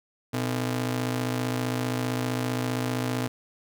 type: ring-modulated tone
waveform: sawtooth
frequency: 187.7 Hz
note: F#3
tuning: 25 cents sharp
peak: -19 dBFS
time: 0.33-3.28 s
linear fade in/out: 10 ms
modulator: 66.2 Hz
effects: none